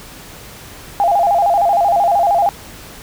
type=tone with vibrato; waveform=sine; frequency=746 Hz; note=F#5; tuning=14 cents sharp; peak=-10 dBFS; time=1-2.49 s; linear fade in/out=0 ms; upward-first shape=square; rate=13 Hz; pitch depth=140 cents each way; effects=pink hiss -36 dBFS RMS until 3.02 s